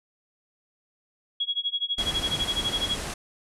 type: tone with tremolo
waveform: sine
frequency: 3324 Hz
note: G#7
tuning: 1 cent sharp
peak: -22 dBFS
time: 1.4-2.97 s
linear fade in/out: 5 ms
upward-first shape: sine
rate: 12 Hz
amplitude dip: 95%
type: low-pass noise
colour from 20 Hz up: pink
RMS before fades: -33 dBFS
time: 1.98-3.14 s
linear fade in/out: 5 ms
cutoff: 11000 Hz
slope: 48 dB/octave
effects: none